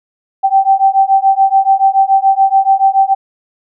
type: beating tone pair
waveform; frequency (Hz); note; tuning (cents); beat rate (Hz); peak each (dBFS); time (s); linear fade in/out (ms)
sine; 774 / 781; G5 / G5; -22 / -7; 7; -10; 0.43-3.15; 20
effects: none